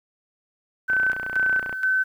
sine tone with tremolo, 1526 Hz, G6, 47 cents flat, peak -18 dBFS, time 0.88-2.04 s, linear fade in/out 20 ms, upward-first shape square, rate 2.1 Hz, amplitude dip 65%
click train, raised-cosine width 0.5 ms, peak -18 dBFS, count 26, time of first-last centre 0.9-1.728 s, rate 30.2 Hz
effects 9-bit

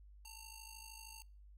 10% pulse ring-modulated tone, 1831 Hz, A#6, 32 cents flat, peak -40 dBFS, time 0.25-1.22 s, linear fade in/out 0 ms, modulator 942 Hz, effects noise-tail reverb RT60 0.5 s tail -26 dB re dry + added 50 Hz sine -56 dBFS peak until 1.57 s

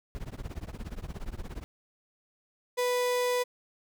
brown noise with tremolo, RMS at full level -34 dBFS, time 0.15-1.64 s, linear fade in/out 0 ms, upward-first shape triangle, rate 17 Hz, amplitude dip 100%
35% pulse tone, 493.9 Hz, B4, in tune, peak -24 dBFS, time 2.77-3.44 s, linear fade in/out 20 ms
effects none

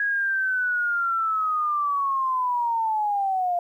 sine linear sweep, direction down, 1661.2 to 692 Hz, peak -21 dBFS, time 0-3.59 s, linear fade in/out 2 ms, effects 10-bit

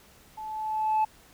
sine tone with level ramp, 867 Hz, A5, 26 cents flat, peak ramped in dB -36 to -18 dBFS, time 0.37-1.05 s, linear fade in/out 10 ms, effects tanh soft clip ceiling -19 dBFS + pink hiss -56 dBFS RMS until 1.33 s

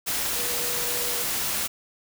sine tone in noise, 484.5 Hz, B4, 33 cents flat, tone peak -36 dBFS, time 0.35-1.24 s, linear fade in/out 20 ms, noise white, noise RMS -27 dBFS, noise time 0.06-1.68 s, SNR -12 dB, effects none

